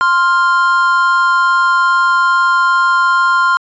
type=tone pair together; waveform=triangle; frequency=1050.4 / 1396.9 Hz; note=C6 / F6; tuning=+6 / 0 cents; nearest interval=perfect fourth; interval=494 cents; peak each=-10 dBFS; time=0.01-3.57 s; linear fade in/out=0 ms; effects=resampled to 16000 Hz